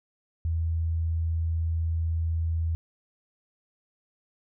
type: tone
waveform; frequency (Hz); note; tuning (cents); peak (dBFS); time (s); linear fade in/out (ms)
sine; 82; E2; -9; -24; 0.45-2.75; 0
effects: none